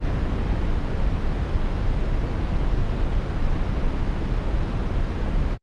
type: noise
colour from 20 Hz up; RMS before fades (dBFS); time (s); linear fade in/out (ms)
brown; -22; 0-5.58; 50
effects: low-pass 4000 Hz 12 dB/octave + Opus 32 kbps